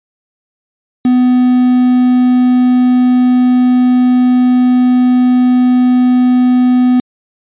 triangle tone with quantisation, 250 Hz, B3, 21 cents sharp, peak -4 dBFS, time 1.05-7 s, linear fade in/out 2 ms, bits 4, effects resampled to 8000 Hz

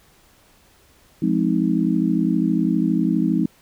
sine chord, F minor seventh, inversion none, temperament just, 174.61 / 209.5 / 261.9 / 314.3 Hz, F3 / Ab3 / C4 / Eb4, 0 / +15 / +2 / +18 cents, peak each -22 dBFS, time 1.22-3.46 s, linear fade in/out 5 ms, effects pink hiss -55 dBFS RMS until 3.61 s

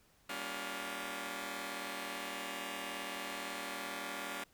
5% pulse chord, G half-diminished seventh, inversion none, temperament just, 196 / 235.2 / 282.2 / 352.8 Hz, G3 / Bb3 / Db4 / F4, 0 / +16 / +31 / +18 cents, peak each -35 / -37 / -32 / -37 dBFS, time 0.29-4.44 s, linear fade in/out 5 ms, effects pink hiss -68 dBFS RMS until 4.53 s

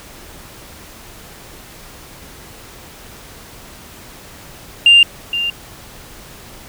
sine tone with echo, 2794 Hz, F7, in tune, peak -3 dBFS, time 4.86-5.03 s, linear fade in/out 2 ms, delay 470 ms, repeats 1, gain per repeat -13 dB, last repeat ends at 5.5 s, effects tanh soft clip ceiling -1 dBFS + pink hiss -38 dBFS RMS until 6.68 s

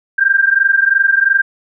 sine tone pair together, 1577.1 / 1600 Hz, G6 / G6, +10 / +35 cents, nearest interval unison, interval 25 cents, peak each -12 dBFS, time 0.18-1.42 s, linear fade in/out 10 ms, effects none

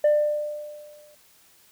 sine tone with exponential decay, 596 Hz, D5, 25 cents sharp, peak -12 dBFS, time 0.04-1.15 s, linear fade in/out 5 ms, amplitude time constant 240 ms, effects tanh soft clip ceiling -14 dBFS + white hiss -57 dBFS RMS until 1.71 s

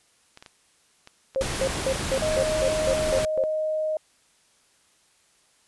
clicks, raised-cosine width 0.2 ms, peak -26 dBFS, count 7, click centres 0.374 / 0.425 / 0.462 / 1.074 / 1.348 / 1.488 / 2.291 s
sine tone bursts, 533 Hz, C5, 32 cents sharp, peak -21 dBFS, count 9, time 1.36-3.438 s, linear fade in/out 0 ms, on 62 ms, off 190 ms
pink noise, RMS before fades -29 dBFS, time 1.41-3.25 s, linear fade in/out 0 ms
sine tone, 622.3 Hz, D#5, in tune, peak -23 dBFS, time 2.22-3.97 s, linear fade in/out 2 ms
effects white hiss -62 dBFS RMS until 5.67 s + resampled to 24000 Hz

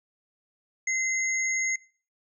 sine tone pair together, 2061 / 6543 Hz, C7 / G#8, -27 / -27 cents, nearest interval octave + minor sixth, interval 2000 cents, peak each -25 / -30 dBFS, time 0.87-1.76 s, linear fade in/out 5 ms, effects noise-tail reverb RT60 0.4 s tail -22 dB re dry

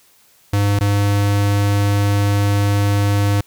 square tone with dropouts, 101.4 Hz, G#2, 41 cents flat, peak -14 dBFS, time 0.53-3.41 s, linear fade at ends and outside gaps 5 ms, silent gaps 0.791-0.808 s, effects white hiss -53 dBFS RMS until 3.46 s

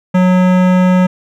sine tone with hard clipping, 183.1 Hz, F#3, 18 cents flat, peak -9 dBFS, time 0.14-1.07 s, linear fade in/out 10 ms, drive 18 dB, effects none

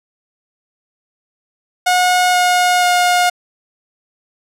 sawtooth tone with pitch steps, 725 / 720 / 715 Hz, F#5 / F#5 / F5, -35 / -47 / +41 cents, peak -7 dBFS, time 1.86-3.3 s, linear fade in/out 10 ms, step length 480 ms, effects low-pass 12000 Hz 12 dB/octave

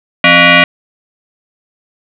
sine tone with frequency modulation, 262.5 Hz, C4, 6 cents sharp, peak -3 dBFS, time 0.24-0.64 s, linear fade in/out 2 ms, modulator 434 Hz, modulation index 6.3, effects none

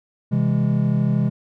triangle chord, C augmented, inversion none, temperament just, 130.81 / 163.52 / 204.4 Hz, C3 / E3 / G#3, 0 / -14 / -27 cents, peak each -18 / -20 / -19 dBFS, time 0.31-1.3 s, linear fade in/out 20 ms, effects none

